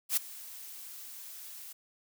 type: noise with ADSR envelope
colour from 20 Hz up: blue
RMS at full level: -26 dBFS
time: 0.09-1.73 s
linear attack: 79 ms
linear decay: 9 ms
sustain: -20 dB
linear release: 10 ms
effects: none